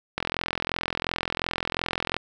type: click train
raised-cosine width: 0.3 ms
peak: -9 dBFS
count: 86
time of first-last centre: 0.18-2.166 s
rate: 42.8 Hz
effects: none